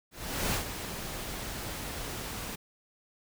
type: noise with ADSR envelope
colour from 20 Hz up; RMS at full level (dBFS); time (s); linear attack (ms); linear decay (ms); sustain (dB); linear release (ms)
pink; -29; 0.11-2.56; 420; 110; -9; 13
effects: none